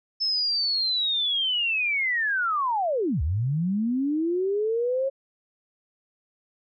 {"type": "linear two-way sweep", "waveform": "sine", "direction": "down then up", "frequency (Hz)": [5274, 66.7, 548], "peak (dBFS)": -22, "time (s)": [0.2, 5.1], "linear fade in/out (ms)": 20, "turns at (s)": 3.22, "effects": []}